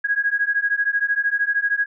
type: beating tone pair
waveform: sine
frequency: 1643 / 1656 Hz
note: G#6 / G#6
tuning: -19 / -5 cents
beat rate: 13 Hz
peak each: -21 dBFS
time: 0.04-1.86 s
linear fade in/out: 10 ms
effects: none